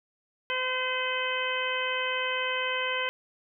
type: harmonic tone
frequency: 512 Hz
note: C5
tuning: 38 cents flat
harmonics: 1 / 2 / 3 / 4 / 5 / 6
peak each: -34 / -34 / -34 / -34 / -34 / -34 dBFS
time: 0.5-3.09 s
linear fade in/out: 0 ms
effects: none